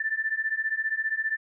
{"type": "beating tone pair", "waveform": "sine", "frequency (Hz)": [1760, 1775], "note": ["A6", "A6"], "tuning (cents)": [0, 15], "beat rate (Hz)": 15, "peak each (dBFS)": [-29, -28], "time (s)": [0, 1.37], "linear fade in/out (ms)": 5, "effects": []}